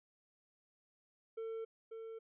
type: tone with echo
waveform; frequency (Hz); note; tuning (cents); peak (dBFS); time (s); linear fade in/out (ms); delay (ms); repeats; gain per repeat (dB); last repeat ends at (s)
triangle; 450; A4; +39; -38; 1.37-1.65; 10; 540; 1; -5; 2.19
effects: resampled to 8000 Hz